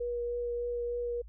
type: tone with vibrato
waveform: sine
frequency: 480 Hz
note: B4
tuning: 49 cents flat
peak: -31 dBFS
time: 0-1.22 s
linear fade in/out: 10 ms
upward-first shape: triangle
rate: 3.3 Hz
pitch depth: 12 cents each way
effects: added 54 Hz sine -46 dBFS peak until 1.28 s